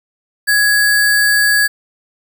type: tone with sample-and-hold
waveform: sine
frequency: 1673 Hz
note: G#6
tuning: 12 cents sharp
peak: -9 dBFS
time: 0.47-1.68 s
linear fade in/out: 20 ms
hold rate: 6300 Hz
effects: none